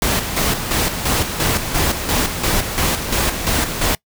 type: noise with tremolo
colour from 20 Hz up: pink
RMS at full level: -17 dBFS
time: 0.02-3.95 s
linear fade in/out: 2 ms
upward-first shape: square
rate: 2.9 Hz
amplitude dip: 55%
effects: noise-tail reverb RT60 0.1 s tail -24 dB re dry